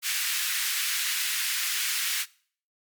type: high-pass noise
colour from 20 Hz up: pink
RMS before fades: -28 dBFS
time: 0.02-2.26 s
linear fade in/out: 50 ms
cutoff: 1700 Hz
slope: 24 dB/octave
effects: noise-tail reverb RT60 0.5 s tail -22 dB re dry + MP3 96 kbps